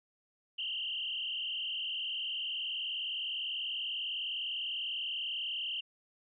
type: tone with frequency modulation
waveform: sine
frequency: 2960 Hz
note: F#7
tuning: in tune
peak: -34 dBFS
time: 0.58-5.81 s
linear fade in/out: 10 ms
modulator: 40.1 Hz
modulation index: 4.8
effects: none